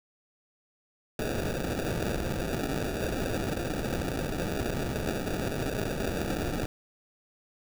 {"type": "noise with sample-and-hold", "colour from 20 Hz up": "white", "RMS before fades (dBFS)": -31, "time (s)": [1.19, 6.66], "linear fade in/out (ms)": 2, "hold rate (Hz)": 1050, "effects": []}